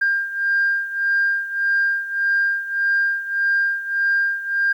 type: beating tone pair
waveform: sine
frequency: 1599 / 1600.7 Hz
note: G6 / G6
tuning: +34 / +36 cents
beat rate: 1.7 Hz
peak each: -18 / -22 dBFS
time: 0.01-4.73 s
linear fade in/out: 10 ms
effects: tanh soft clip ceiling -11 dBFS + 9-bit